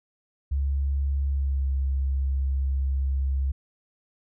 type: tone with pitch glide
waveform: sine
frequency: 69.3 to 67.48 Hz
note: C#2 to C#2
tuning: 0 to -46 cents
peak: -22 dBFS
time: 0.51-3.52 s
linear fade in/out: 10 ms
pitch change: -46 cents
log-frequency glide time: 1.29-1.68 s
effects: none